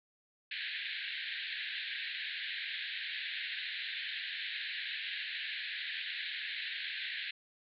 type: band-pass noise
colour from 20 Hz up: pink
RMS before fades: -40 dBFS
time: 0.51-7.31 s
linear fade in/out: 5 ms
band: 1600 to 4200 Hz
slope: 96 dB/octave
effects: none